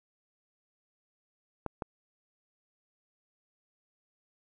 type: clicks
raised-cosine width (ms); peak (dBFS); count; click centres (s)
1; -19 / -20; 2; 1.663 / 1.822
effects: none